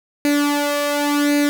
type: tone with flanger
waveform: sawtooth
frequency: 290.1 Hz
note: D4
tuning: 21 cents flat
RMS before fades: -18 dBFS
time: 0.25-1.49 s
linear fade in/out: 0 ms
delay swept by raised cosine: 0.45 to 1.65 ms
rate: 0.9 Hz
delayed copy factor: +0.7
effects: none